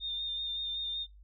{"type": "tone with vibrato", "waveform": "sine", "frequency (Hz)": 3638, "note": "A#7", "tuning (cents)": -43, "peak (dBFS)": -33, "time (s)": [0, 1.07], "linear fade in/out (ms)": 50, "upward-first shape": "sine", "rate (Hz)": 5.3, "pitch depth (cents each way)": 22, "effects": ["noise-tail reverb RT60 0.2 s tail -24 dB re dry", "added 50 Hz sine -52 dBFS peak until 1.23 s"]}